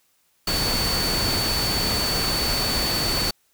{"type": "tone in noise", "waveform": "sine", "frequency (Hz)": 4488, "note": "C#8", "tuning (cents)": 21, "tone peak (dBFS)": -24, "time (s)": [0.47, 3.31], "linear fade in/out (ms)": 5, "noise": "pink", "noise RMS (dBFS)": -25, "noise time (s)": [0.47, 3.31], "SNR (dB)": -2, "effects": ["white hiss -65 dBFS RMS until 3.53 s"]}